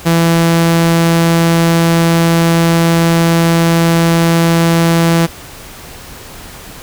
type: tone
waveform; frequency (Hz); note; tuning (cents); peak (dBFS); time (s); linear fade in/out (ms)
sawtooth; 166.9; E3; +22; -4; 0.05-5.27; 20
effects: pink hiss -32 dBFS RMS until 6.82 s